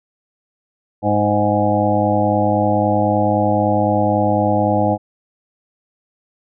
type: harmonic tone with a mistuned harmonic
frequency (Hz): 103.83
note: G#2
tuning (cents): 0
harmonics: 1 / 2 / 3 / 5 / 6 / 7 / 8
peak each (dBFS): -21 / -21 / -21 / -21 / -21 / -21 / -21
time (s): 1.02-4.98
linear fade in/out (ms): 50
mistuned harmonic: 7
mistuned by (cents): +33
effects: none